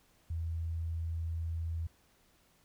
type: tone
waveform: sine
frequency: 82.41 Hz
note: E2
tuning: in tune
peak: -33 dBFS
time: 0.3-1.87 s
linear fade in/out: 5 ms
effects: pink hiss -68 dBFS RMS until 2.64 s